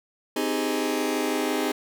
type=chord; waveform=sawtooth; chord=Ab major seventh; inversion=first; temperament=just; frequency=259.6 / 311.5 / 389.3 / 415.3 Hz; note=C4 / Eb4 / G4 / Ab4; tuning=-13 / +2 / -12 / 0 cents; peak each=-25 / -24 / -28 / -25 dBFS; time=0.36-1.72 s; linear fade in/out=5 ms; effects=none